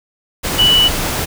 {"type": "tone in noise", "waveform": "sine", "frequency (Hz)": 2960, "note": "F#7", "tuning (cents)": 0, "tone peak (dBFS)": -8, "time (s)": [0.58, 0.89], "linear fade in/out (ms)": 20, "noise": "pink", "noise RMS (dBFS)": -19, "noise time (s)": [0.43, 1.26], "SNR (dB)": 8, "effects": []}